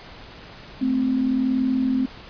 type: tone pair together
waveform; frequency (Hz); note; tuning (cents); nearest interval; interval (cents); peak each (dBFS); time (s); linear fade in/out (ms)
sine; 220 / 261; A3 / C4; 0 / -4; minor third; 296; -26 / -19; 0.81-2.06; 10
effects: pink hiss -42 dBFS RMS until 2.29 s + resampled to 11025 Hz